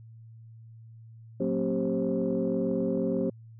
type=tone cluster; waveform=sine; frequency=183 / 229.4 / 271.3 / 390.1 / 531 Hz; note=F#3 / A#3 / C#4 / G4 / C5; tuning=-19 / -28 / -37 / -8 / +25 cents; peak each=-31 dBFS; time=1.4-3.3 s; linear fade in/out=5 ms; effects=tanh soft clip ceiling -17 dBFS + added 113 Hz sine -46 dBFS peak until 3.59 s